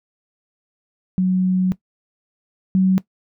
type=tone pair in turn; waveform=sine; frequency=185 / 188.13 Hz; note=F#3 / F#3; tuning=0 / +29 cents; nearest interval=unison; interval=29 cents; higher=second; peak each=-14 / -12 dBFS; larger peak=second; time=1.18-1.72 / 2.75-2.98 s; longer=first; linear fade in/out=0 ms; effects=noise-tail reverb RT60 0.1 s tail -18 dB re dry